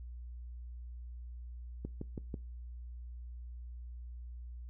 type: click train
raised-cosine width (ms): 3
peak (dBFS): -26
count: 4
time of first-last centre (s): 1.85-2.342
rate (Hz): 6.1
effects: noise-tail reverb RT60 0.3 s tail -22 dB re dry + added 60 Hz sine -43 dBFS peak until 4.69 s